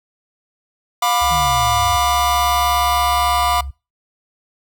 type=chord; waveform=45% pulse; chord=B diminished; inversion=second; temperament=just; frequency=711.2 / 987.8 / 1185.3 Hz; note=F5 / B5 / D6; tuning=+31 / 0 / +16 cents; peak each=-19 dBFS; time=1.02-3.61 s; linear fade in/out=5 ms
type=tone with pitch glide; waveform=sine; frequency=68.7 to 68.26 Hz; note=C#2 to C#2; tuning=-15 to -26 cents; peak=-25 dBFS; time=1.21-3.71 s; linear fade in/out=10 ms; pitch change=-11 cents; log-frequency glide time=2.35-3.1 s
type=exponential sweep; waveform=sine; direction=down; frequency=164.81 to 86.2 Hz; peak=-25 dBFS; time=1.3-1.98 s; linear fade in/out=20 ms
effects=noise-tail reverb RT60 0.3 s tail -25 dB re dry

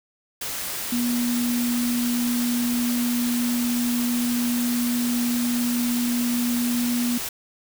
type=tone in noise; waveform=sine; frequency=241.4 Hz; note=B3; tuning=39 cents flat; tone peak=-21 dBFS; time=0.92-7.18 s; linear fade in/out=5 ms; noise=white; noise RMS=-30 dBFS; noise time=0.41-7.29 s; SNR=+6 dB; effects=none

